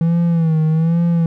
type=tone with vibrato; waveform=triangle; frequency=163.7 Hz; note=E3; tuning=12 cents flat; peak=-10 dBFS; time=0.01-1.26 s; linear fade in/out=2 ms; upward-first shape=sine; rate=1.2 Hz; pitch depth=75 cents each way; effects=none